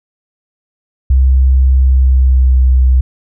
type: tone with pitch glide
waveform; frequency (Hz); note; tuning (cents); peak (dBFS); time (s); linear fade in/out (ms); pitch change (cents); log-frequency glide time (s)
sine; 65.4 to 63.98; C2 to C2; 0 to -38; -5; 1.1-3.01; 5; -38; 1.78-2.71
effects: none